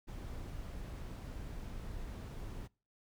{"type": "noise", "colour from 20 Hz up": "brown", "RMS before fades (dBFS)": -44, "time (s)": [0.07, 2.68], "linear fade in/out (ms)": 20, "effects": ["noise-tail reverb RT60 0.4 s tail -26 dB re dry"]}